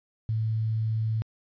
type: tone with quantisation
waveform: sine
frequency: 110.6 Hz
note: A2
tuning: 9 cents sharp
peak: -24 dBFS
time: 0.29-1.22 s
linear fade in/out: 0 ms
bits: 9
effects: resampled to 11025 Hz